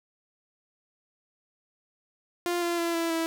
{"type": "tone with pitch steps", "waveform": "sawtooth", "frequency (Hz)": [349.2, 343.8, 338.5, 333.2, 328.1], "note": ["F4", "F4", "E4", "E4", "E4"], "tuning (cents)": [0, -27, 46, 19, -8], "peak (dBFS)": -22, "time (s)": [2.46, 3.26], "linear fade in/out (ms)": 0, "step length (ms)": 160, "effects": []}